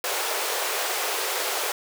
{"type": "high-pass noise", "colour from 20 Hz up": "pink", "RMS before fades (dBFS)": -27, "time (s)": [0.04, 1.72], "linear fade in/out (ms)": 2, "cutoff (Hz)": 400, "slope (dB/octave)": 48, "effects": []}